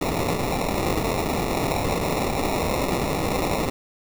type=noise with sample-and-hold; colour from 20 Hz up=white; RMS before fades=-24 dBFS; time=0.01-3.7 s; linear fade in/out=5 ms; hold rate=1575 Hz; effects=none